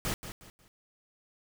pink noise with echo, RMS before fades -32 dBFS, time 0.05-0.14 s, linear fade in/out 0 ms, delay 180 ms, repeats 3, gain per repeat -10 dB, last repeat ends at 0.68 s, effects none

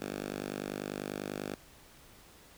5% pulse tone with high-pass filter, 50.1 Hz, G1, 38 cents sharp, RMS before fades -39 dBFS, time 0-1.55 s, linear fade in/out 10 ms, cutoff 210 Hz, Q 1.1, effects pink hiss -57 dBFS RMS until 2.57 s

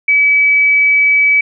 sine tone, 2288 Hz, D7, 46 cents flat, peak -7 dBFS, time 0.08-1.41 s, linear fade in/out 5 ms, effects none

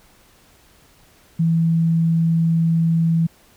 sine tone, 164.81 Hz, E3, in tune, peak -14 dBFS, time 1.39-3.27 s, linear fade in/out 10 ms, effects pink hiss -53 dBFS RMS until 3.56 s

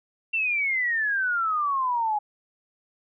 sine exponential sweep, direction down, 2726 to 824 Hz, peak -22 dBFS, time 0.33-2.19 s, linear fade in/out 10 ms, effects none

